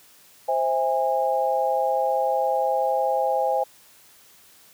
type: chord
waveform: sine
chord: C augmented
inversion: none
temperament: just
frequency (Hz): 523.3 / 654.1 / 817.6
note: C5 / E5 / G#5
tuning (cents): 0 / -14 / -27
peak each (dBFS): -24 / -26 / -23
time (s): 0.48-3.64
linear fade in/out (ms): 10
effects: white hiss -53 dBFS RMS until 4.73 s + high-pass 60 Hz 12 dB/octave